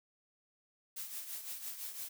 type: noise with tremolo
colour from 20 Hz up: blue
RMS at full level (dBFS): -41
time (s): 0.96-2.09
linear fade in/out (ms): 10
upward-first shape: triangle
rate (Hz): 5.9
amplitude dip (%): 65
effects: none